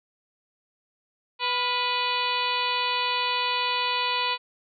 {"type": "harmonic tone with a mistuned harmonic", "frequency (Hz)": 494.1, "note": "B4", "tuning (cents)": 1, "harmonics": [1, 2, 3, 4, 5, 6, 7, 8, 9], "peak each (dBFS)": [-37, -27, -38, -36, -30, -32, -34, -33, -36], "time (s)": [1.39, 4.38], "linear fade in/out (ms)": 50, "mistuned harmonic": 3, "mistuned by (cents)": -66, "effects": []}